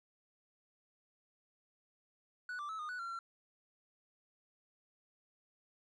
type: tone with pitch steps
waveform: triangle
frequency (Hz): 1477 / 1174 / 1300 / 1226 / 1479 / 1371 / 1362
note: F#6 / D6 / E6 / D#6 / F#6 / F6 / F6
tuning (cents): -3 / -1 / -24 / -26 / -1 / -32 / -44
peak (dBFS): -38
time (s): 2.49-3.19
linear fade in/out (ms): 2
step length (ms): 100
effects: resampled to 22050 Hz